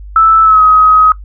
sine tone with pitch glide, 1316 to 1265.3 Hz, E6 to D#6, -3 to +29 cents, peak -3 dBFS, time 0.16-1.12 s, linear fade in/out 2 ms, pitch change -68 cents, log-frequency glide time 0.43-0.62 s, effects noise-tail reverb RT60 0.1 s tail -18 dB re dry + added 50 Hz sine -26 dBFS peak until 1.24 s

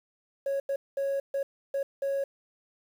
sine tone bursts at uneven times, 552 Hz, C#5, 7 cents flat, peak -24 dBFS, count 6, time 0.46-0.6 / 0.69-0.76 / 0.97-1.2 / 1.34-1.43 / 1.74-1.83 / 2.02-2.24 s, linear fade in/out 5 ms, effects tanh soft clip ceiling -25 dBFS + 9-bit

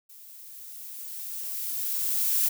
violet noise with level ramp, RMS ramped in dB -49 to -23 dBFS, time 0.09-2.49 s, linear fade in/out 10 ms, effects none

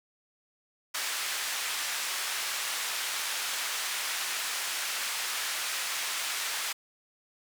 pink band-pass noise, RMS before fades -33 dBFS, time 0.94-6.73 s, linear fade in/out 10 ms, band 1400 to 12000 Hz, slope 12 dB/octave, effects none

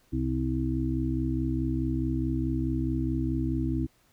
harmonic tone, 64.7 Hz, C2, 19 cents flat, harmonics 1 / 2 / 4 / 5, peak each -31 / -31 / -31 / -31 dBFS, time 0.12-3.87 s, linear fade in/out 20 ms, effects pink hiss -65 dBFS RMS until 4.12 s

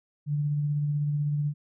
sine tone with tremolo, 146.83 Hz, D3, in tune, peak -23 dBFS, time 0.26-1.54 s, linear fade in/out 50 ms, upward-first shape sine, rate 16 Hz, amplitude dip 25%, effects none

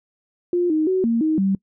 sine tone with pitch steps, 352.4 / 311.6 / 374.3 / 230.8 / 313.6 / 193.9 Hz, F4 / D#4 / F#4 / A#3 / D#4 / G3, +16 / +3 / +20 / -17 / +14 / -19 cents, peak -16 dBFS, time 0.53-1.55 s, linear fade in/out 2 ms, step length 170 ms, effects noise-tail reverb RT60 0.1 s tail -24 dB re dry

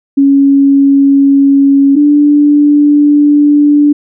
sine tone pair in turn, 277.3 / 292.5 Hz, C#4 / D4, +1 / -7 cents, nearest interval minor second, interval 92 cents, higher second, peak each -3 dBFS, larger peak neither, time 0.17-1.96 / 1.96-3.93 s, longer second, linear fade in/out 10 ms, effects none

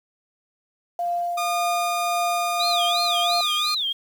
sine tone with tremolo, 697 Hz, F5, 4 cents flat, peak -21 dBFS, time 0.99-3.41 s, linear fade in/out 2 ms, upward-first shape triangle, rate 1.8 Hz, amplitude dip 35%
sawtooth tone, 1218 Hz, D#6, 37 cents flat, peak -21 dBFS, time 1.37-3.75 s, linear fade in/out 10 ms
sine tone with vibrato, 3650 Hz, A#7, 37 cents flat, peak -22 dBFS, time 2.59-3.93 s, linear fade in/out 10 ms, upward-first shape sine, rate 2.9 Hz, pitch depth 250 cents each way
effects 8-bit

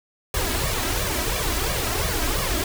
pink noise with flanger, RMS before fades -24 dBFS, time 0.34-2.64 s, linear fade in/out 2 ms, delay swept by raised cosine 1.7 to 3.1 ms, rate 2.9 Hz, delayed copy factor +0.75, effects none

